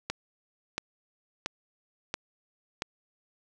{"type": "click train", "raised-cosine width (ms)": 0.2, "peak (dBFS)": -13, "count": 5, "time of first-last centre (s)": [0.1, 2.821], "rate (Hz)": 1.47, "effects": []}